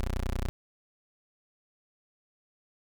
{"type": "tone", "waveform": "20% pulse", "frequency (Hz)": 30.87, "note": "B0", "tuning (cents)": 0, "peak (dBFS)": -24, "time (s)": [0, 0.49], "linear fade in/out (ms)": 0, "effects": []}